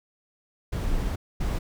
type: noise bursts at uneven times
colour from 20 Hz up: brown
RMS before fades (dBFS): -26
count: 2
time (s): 0.72-1.16 / 1.4-1.59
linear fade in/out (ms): 10
effects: none